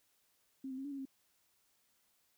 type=tone with pitch steps; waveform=sine; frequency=267.4 / 260 / 269.3 / 286.5 / 275.6 / 267.9 Hz; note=C4 / C4 / C#4 / D4 / C#4 / C4; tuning=+38 / -11 / -50 / -43 / -10 / +41 cents; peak=-40 dBFS; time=0.64-1.054 s; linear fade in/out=5 ms; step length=69 ms; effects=white hiss -75 dBFS RMS until 2.37 s